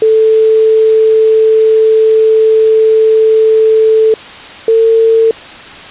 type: tone pair in turn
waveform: sine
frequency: 440 / 449.8 Hz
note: A4 / A4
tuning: 0 / +38 cents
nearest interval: unison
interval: 38 cents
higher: second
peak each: -4 dBFS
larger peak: neither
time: 0.02-4.14 / 4.68-5.31 s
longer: first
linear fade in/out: 2 ms
effects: white hiss -29 dBFS RMS until 5.9 s + resampled to 8000 Hz